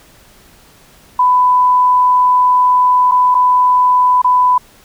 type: tone with dropouts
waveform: sine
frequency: 998 Hz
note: B5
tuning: 18 cents sharp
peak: -7 dBFS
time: 1.19-4.58 s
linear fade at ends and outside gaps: 5 ms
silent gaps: 3.113-3.118 / 3.345-3.349 / 4.218-4.244 s
effects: pink hiss -45 dBFS RMS until 4.84 s